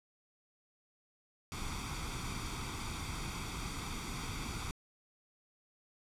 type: noise with comb filter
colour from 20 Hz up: pink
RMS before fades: -40 dBFS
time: 1.52-4.71 s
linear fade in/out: 0 ms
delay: 0.86 ms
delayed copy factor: +0.7
effects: low-pass 9000 Hz 12 dB/octave